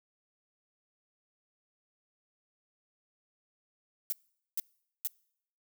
violet noise bursts, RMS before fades -32 dBFS, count 3, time 4.1-5.072 s, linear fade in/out 0 ms, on 24 ms, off 450 ms, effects noise-tail reverb RT60 0.7 s tail -26 dB re dry

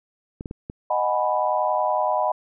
clicks, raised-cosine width 3 ms, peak -19 dBFS, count 4, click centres 0.409 / 0.458 / 0.511 / 0.699 s
sine chord, G# minor seventh, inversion second, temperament equal with one note detuned, 619 / 740 / 830.6 / 987.8 Hz, D#5 / F#5 / G#5 / B5, -9 / 0 / 0 / 0 cents, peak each -24 / -25 / -27 / -24 dBFS, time 0.9-2.32 s, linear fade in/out 5 ms
effects none

